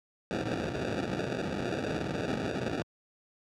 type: noise with sample-and-hold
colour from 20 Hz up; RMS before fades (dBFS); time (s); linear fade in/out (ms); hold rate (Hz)
violet; -32; 0.31-2.82; 0; 1050
effects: high-pass 100 Hz 12 dB/octave + low-pass 5000 Hz 12 dB/octave